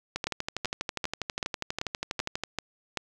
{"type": "two click trains", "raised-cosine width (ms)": 0.2, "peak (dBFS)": [-13, -12], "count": [29, 8], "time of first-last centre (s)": [[0.16, 2.436], [0.27, 2.973]], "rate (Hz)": [12.3, 2.59], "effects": []}